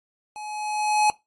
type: tone with level ramp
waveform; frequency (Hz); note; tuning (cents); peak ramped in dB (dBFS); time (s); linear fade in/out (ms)
square; 846; G#5; +32; -35 to -16; 0.36-1.1; 0
effects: noise-tail reverb RT60 0.2 s tail -20 dB re dry + MP3 48 kbps

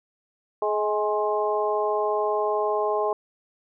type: harmonic tone with a mistuned harmonic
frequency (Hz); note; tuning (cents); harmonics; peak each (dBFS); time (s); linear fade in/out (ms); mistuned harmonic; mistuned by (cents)
211.3; G#3; +30; 2 / 3 / 4 / 5; -25 / -27 / -28 / -29; 0.62-3.13; 2; 4; -29
effects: none

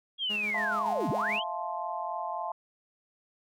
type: linear two-way sweep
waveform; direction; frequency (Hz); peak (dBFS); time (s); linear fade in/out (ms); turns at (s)
sine; down then up; 3322 to 116.54 to 3322; -28; 0.18-1.44; 50; 1.1
type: tone with tremolo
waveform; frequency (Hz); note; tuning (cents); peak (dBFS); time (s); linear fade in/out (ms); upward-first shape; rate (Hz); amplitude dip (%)
sawtooth; 209.1; G#3; +12; -34; 0.29-1.4; 20; square; 7; 35
type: chord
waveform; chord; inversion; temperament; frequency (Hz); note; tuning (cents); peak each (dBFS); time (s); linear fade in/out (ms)
sine; F major seventh; third; just; 654.8 / 698.5 / 873.1 / 1047.7; E5 / F5 / A5 / C6; -12 / 0 / -14 / +2; -39 / -37 / -36 / -37; 0.54-2.52; 2
effects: none

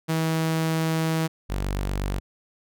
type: tone pair in turn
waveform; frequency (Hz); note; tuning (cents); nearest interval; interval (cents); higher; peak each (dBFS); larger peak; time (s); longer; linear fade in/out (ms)
sawtooth; 161.1 / 48.28; E3 / G1; -39 / -26; octave + major sixth; 2087; first; -18 / -21; first; 0.08-1.28 / 1.49-2.2; first; 20
effects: none

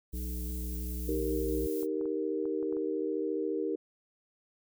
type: noise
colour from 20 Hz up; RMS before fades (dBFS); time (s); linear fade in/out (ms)
violet; -45; 0.12-1.87; 50
type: harmonic tone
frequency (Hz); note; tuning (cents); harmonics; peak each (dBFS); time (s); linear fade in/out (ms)
61.3; B1; -12; 1 / 3 / 5 / 7; -34 / -44 / -46 / -51; 0.13-1.67; 5
type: chord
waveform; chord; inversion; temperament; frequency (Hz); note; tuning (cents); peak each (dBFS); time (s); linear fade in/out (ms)
sine; Eb major; none; equal; 311.1 / 392 / 466.2; Eb4 / G4 / Bb4; 0 / 0 / 0; -34; 1.08-3.76; 10
type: clicks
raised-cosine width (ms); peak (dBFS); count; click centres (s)
1; -36; 7; 1.83 / 2.012 / 2.056 / 2.455 / 2.628 / 2.726 / 2.768
effects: none

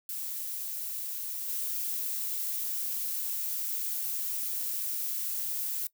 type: noise with level steps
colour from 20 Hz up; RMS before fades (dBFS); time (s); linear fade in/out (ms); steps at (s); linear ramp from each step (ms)
violet; -36 / -33; 0.09-5.87; 2; 1.48; 10
effects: noise-tail reverb RT60 0.1 s tail -20 dB re dry

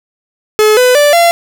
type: tone with pitch steps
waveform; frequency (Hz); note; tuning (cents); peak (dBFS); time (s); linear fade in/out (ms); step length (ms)
45% pulse; 428.3 / 500.6 / 585.1 / 683.8; A4 / B4 / D5 / F5; -47 / +23 / -7 / -37; -5; 0.59-1.31; 0; 180
effects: none

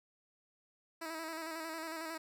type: tone with vibrato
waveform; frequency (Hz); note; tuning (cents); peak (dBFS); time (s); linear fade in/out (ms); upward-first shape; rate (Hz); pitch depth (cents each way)
10% pulse; 323; E4; -35; -32; 1.01-2.18; 10; square; 11; 36
effects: none

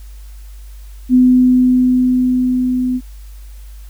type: tone with level ramp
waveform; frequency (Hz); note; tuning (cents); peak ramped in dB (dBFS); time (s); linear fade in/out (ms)
sine; 252.4; B3; +38; -5 to -14; 1.09-3.01; 50
effects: added 50 Hz sine -31 dBFS peak until 3.89 s + white hiss -49 dBFS RMS until 3.89 s

